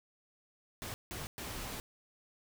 pink noise bursts at uneven times, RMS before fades -42 dBFS, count 3, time 0.82-0.94 / 1.11-1.27 / 1.38-1.8 s, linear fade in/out 0 ms, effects none

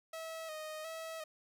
sawtooth tone with vibrato, 634 Hz, D#5, 32 cents sharp, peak -38 dBFS, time 0.13-1.24 s, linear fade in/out 5 ms, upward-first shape square, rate 1.4 Hz, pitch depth 37 cents each way, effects none

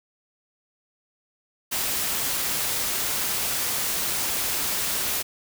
white noise with amplitude modulation, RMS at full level -25 dBFS, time 1.71-5.23 s, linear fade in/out 20 ms, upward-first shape sine, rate 232 Hz, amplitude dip 25%, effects none

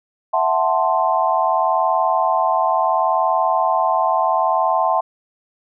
sine chord, F# half-diminished seventh, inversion third, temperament equal, 659.3 / 740 / 880 / 1046.5 Hz, E5 / F#5 / A5 / C6, 0 / 0 / 0 / 0 cents, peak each -20 dBFS, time 0.33-5.01 s, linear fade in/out 10 ms, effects none

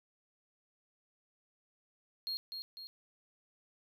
triangle tone with echo, 4258 Hz, C8, 30 cents sharp, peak -34 dBFS, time 2.27-2.37 s, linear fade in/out 0 ms, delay 250 ms, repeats 2, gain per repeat -5 dB, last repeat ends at 2.87 s, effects none

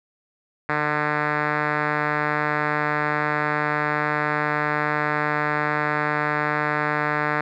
5% pulse tone with low-pass filter, 149.8 Hz, D3, 35 cents sharp, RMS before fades -23 dBFS, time 0.69-7.41 s, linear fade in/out 2 ms, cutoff 1900 Hz, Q 1.9, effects none

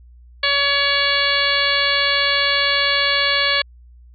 harmonic tone with a mistuned harmonic, 565 Hz, C#5, 33 cents sharp, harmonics 1 / 2 / 3 / 4 / 5 / 6 / 7 / 8, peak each -26 / -25 / -21 / -22 / -25 / -22 / -27 / -23 dBFS, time 0.43-3.62 s, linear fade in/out 5 ms, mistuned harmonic 8, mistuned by -41 cents, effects added 60 Hz sine -42 dBFS peak until 4.14 s

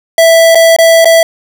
square tone with dropouts, 659.3 Hz, E5, in tune, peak -3 dBFS, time 0.18-1.23 s, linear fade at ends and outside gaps 2 ms, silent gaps 0.548-0.554 / 0.764-0.786 / 1.046-1.055 s, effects none

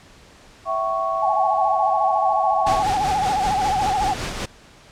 sine chord, C# diminished, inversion first, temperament equal with one note detuned, 659.3 / 765.2 / 1108.7 Hz, E5 / G5 / C#6, 0 / -42 / 0 cents, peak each -24 / -27 / -23 dBFS, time 0.65-2.84 s, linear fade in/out 50 ms
sine tone with vibrato, 797 Hz, G5, 28 cents sharp, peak -18 dBFS, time 1.22-4.14 s, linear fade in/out 10 ms, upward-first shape sine, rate 14 Hz, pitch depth 120 cents each way
pink noise with tremolo, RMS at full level -26 dBFS, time 2.66-4.46 s, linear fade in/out 10 ms, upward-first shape sine, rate 5.2 Hz, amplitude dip 40%
effects pink hiss -48 dBFS RMS until 4.91 s + low-pass 7000 Hz 12 dB/octave

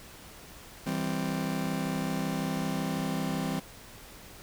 40% pulse chord, C major, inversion first, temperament just, 163.52 / 196.22 / 261.6 Hz, E3 / G3 / C4, -14 / +2 / 0 cents, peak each -33 dBFS, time 0.86-3.6 s, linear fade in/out 10 ms, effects pink hiss -49 dBFS RMS until 4.42 s

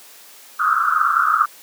pink band-pass noise, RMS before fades -17 dBFS, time 0.59-1.46 s, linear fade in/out 10 ms, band 1200 to 1400 Hz, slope 96 dB/octave, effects white hiss -44 dBFS RMS until 1.62 s + high-pass 300 Hz 12 dB/octave

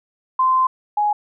sine tone pair in turn, 1037 / 834.3 Hz, C6 / G#5, -16 / +8 cents, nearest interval major third, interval 376 cents, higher first, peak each -13 / -15 dBFS, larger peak first, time 0.39-0.67 / 0.97-1.13 s, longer first, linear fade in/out 5 ms, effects none

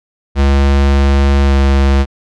square tone with pitch glide, 69.3 to 68.5 Hz, C#2 to C#2, 0 to -20 cents, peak -8 dBFS, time 0.35-2.06 s, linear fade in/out 50 ms, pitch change -20 cents, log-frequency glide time 1.44-1.54 s, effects low-pass 5000 Hz 12 dB/octave

